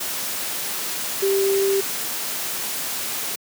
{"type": "tone in noise", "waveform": "sine", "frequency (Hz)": 392, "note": "G4", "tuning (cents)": 0, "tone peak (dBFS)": -17, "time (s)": [1.22, 1.81], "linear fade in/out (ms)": 10, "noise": "white", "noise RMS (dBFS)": -27, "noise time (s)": [0, 3.36], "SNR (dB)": 7, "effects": ["high-pass 150 Hz 12 dB/octave"]}